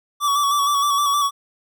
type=tone with vibrato; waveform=square; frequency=1145 Hz; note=D6; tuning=44 cents flat; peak=-17 dBFS; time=0.2-1.31 s; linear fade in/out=50 ms; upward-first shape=square; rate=6.4 Hz; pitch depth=32 cents each way; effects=none